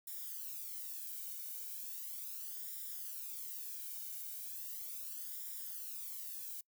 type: noise with flanger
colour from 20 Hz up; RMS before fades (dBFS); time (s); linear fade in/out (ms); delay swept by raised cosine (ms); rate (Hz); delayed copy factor
violet; -45; 0.07-6.61; 5; 0.56 to 1.36; 0.37; +0.9
effects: noise-tail reverb RT60 0.1 s tail -24 dB re dry